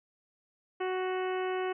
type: harmonic tone with a mistuned harmonic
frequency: 371.3 Hz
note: F#4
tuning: 6 cents sharp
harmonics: 1 / 2 / 3 / 4 / 5 / 6 / 7 / 8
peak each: -31 / -37 / -41 / -43 / -45 / -47 / -48 / -49 dBFS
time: 0.8-1.73 s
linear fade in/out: 10 ms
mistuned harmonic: 6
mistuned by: -28 cents
effects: none